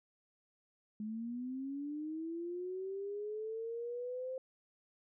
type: linear sweep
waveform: sine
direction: up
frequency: 209.9 to 523.3 Hz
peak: -38 dBFS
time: 1-4.38 s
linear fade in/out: 2 ms
effects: none